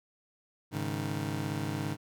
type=chord; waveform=25% pulse; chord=Ab suspended fourth; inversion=none; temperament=just; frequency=103.83 / 138.43 / 155.74 Hz; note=Ab2 / Db3 / Eb3; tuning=0 / -2 / +2 cents; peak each=-33 dBFS; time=0.71-1.97 s; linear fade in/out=50 ms; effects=none